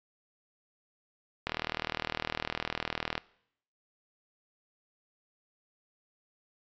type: click train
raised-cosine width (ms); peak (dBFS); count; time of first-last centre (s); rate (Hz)
0.3; -14; 69; 1.47-3.179; 39.8
effects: noise-tail reverb RT60 0.7 s tail -22 dB re dry + resampled to 16000 Hz